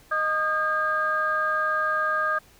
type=tone cluster; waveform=sine; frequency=620 / 1229 / 1612 Hz; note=D#5 / D#6 / G6; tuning=-6 / -22 / +48 cents; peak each=-30 / -24 / -25 dBFS; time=0.11-2.39 s; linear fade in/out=10 ms; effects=tanh soft clip ceiling -12 dBFS + pink hiss -55 dBFS RMS until 2.59 s